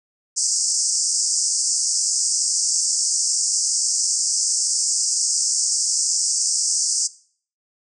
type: band-pass noise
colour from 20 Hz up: white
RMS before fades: -21 dBFS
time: 0.36-7.08 s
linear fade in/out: 20 ms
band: 4900 to 8600 Hz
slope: 96 dB/octave
effects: noise-tail reverb RT60 0.5 s tail -19 dB re dry